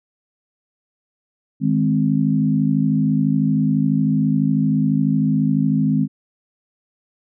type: chord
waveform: sine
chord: Ab major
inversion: second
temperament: equal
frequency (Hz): 155.56 / 207.7 / 261.6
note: Eb3 / Ab3 / C4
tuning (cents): 0 / 0 / 0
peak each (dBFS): -19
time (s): 1.6-6.08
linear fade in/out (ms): 50
effects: none